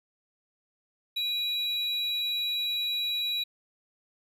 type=tone pair together; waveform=triangle; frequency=2456 / 3903 Hz; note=D#7 / B7; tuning=-23 / -21 cents; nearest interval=minor sixth; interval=802 cents; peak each=-37 / -26 dBFS; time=1.16-3.44 s; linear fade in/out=10 ms; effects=11-bit